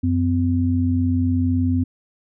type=tone pair together; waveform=sine; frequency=91.6 / 255.4 Hz; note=F#2 / C4; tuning=-17 / -42 cents; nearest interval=octave + tritone; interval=1775 cents; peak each=-19 dBFS; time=0.03-1.84 s; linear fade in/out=10 ms; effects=none